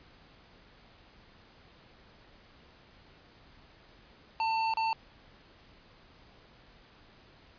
square tone with dropouts, 895 Hz, A5, 29 cents sharp, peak -28 dBFS, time 4.4-4.93 s, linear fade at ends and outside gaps 1 ms, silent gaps 4.738-4.771 s, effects pink hiss -58 dBFS RMS until 7.58 s + resampled to 11025 Hz

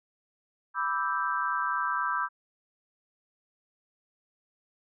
sine chord, E minor seventh, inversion second, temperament equal, 987.8 / 1174.7 / 1318.5 / 1568 Hz, B5 / D6 / E6 / G6, 0 / 0 / 0 / 0 cents, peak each -32 dBFS, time 0.74-2.29 s, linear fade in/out 50 ms, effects none

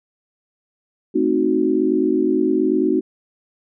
sine chord, A diminished seventh, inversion none, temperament equal with one note detuned, 220 / 262.4 / 311.1 / 370 Hz, A3 / C4 / Eb4 / Gb4, 0 / +5 / 0 / 0 cents, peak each -25 / -21 / -19 / -19 dBFS, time 1.14-3.01 s, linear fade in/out 20 ms, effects none

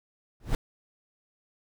brown noise with exponential growth, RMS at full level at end -20 dBFS, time 0.4-0.55 s, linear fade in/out 1 ms, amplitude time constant 32 ms, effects none

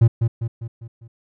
triangle tone with echo, 115.2 Hz, A#2, 20 cents flat, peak -7 dBFS, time 0.01-0.08 s, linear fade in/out 10 ms, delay 200 ms, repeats 5, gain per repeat -6 dB, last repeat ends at 1.08 s, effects none

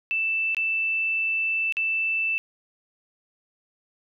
sine tone with dropouts, 2651 Hz, E7, 9 cents sharp, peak -22 dBFS, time 0.11-2.38 s, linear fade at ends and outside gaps 0 ms, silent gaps 0.547-0.568 / 1.724-1.769 s, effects none

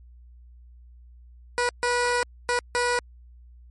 15% pulse tone bursts at uneven times, 487.1 Hz, B4, 24 cents flat, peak -15 dBFS, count 4, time 1.58-1.69 / 1.83-2.23 / 2.49-2.59 / 2.75-2.99 s, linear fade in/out 0 ms, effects added 60 Hz sine -46 dBFS peak until 3.7 s + MP3 48 kbps

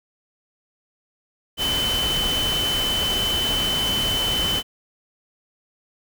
sine tone in noise, 3040 Hz, F#7, 46 cents sharp, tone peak -21 dBFS, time 1.57-4.63 s, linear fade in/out 50 ms, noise pink, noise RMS -27 dBFS, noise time 1.57-4.63 s, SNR +3 dB, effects none

